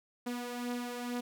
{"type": "beating tone pair", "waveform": "sawtooth", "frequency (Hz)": [242.9, 245.1], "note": ["B3", "B3"], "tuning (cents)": [-29, -13], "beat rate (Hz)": 2.2, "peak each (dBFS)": [-33, -38], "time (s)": [0.26, 1.21], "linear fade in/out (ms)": 10, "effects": []}